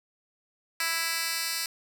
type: tone with high-pass filter sweep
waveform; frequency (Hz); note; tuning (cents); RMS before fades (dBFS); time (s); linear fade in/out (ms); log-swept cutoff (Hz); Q
10% pulse; 330; E4; +2; -30; 0.8-1.66; 2; 2100 to 3600; 0.87
effects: none